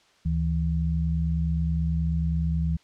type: tone pair together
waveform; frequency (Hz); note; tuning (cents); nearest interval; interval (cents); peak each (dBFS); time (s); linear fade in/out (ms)
sine; 73.42 / 162.79; D2 / E3; 0 / -21; octave + major second; 1379; -25; 0.25-2.77; 10
effects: white hiss -60 dBFS RMS until 2.83 s + low-pass 5000 Hz 12 dB/octave